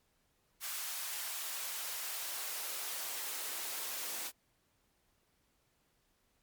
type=noise with high-pass filter sweep; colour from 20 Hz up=white; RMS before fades=-40 dBFS; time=0.6-4.32 s; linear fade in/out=50 ms; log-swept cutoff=1000 to 330 Hz; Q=0.85; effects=pink hiss -75 dBFS RMS until 6.42 s + MP3 96 kbps